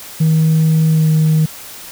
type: tone with pitch glide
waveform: sine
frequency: 159 to 156.81 Hz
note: D#3 to D#3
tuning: +38 to +14 cents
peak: -7 dBFS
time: 0.2-1.46 s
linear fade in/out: 10 ms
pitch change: -24 cents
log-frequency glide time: 0.89-1.09 s
effects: tanh soft clip ceiling -7 dBFS + white hiss -33 dBFS RMS until 1.91 s